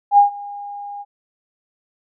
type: tone with ADSR envelope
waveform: sine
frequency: 813 Hz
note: G#5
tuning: 37 cents flat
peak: -5 dBFS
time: 0.11-1.05 s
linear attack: 69 ms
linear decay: 120 ms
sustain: -23 dB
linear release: 40 ms
effects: none